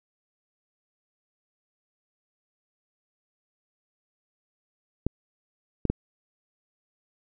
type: clicks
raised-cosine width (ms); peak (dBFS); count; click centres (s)
3; -11; 3; 5.066 / 5.853 / 5.9
effects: none